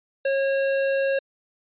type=tone; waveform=square; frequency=545 Hz; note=C#5; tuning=29 cents flat; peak=-21 dBFS; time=0.25-1.19 s; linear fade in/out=5 ms; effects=resampled to 8000 Hz